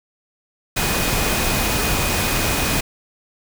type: tone in noise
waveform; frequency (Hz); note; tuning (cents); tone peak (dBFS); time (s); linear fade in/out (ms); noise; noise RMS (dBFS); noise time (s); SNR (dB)
sine; 2489; D#7; 0; -29; 0.76-2.81; 10; pink; -20; 0.76-2.81; -12
effects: none